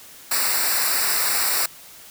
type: noise with comb filter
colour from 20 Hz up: white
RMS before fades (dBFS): -21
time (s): 0.31-1.66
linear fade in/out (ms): 5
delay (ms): 0.31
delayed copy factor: -0.85
effects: white hiss -44 dBFS RMS until 2.1 s